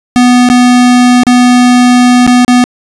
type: tone with dropouts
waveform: square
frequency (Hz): 246.9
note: B3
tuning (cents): 0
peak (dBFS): -3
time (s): 0.16-2.64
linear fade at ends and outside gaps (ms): 0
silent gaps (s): 0.489-0.5 / 1.234-1.268 / 2.266-2.276 / 2.448-2.48
effects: resampled to 22050 Hz + 7-bit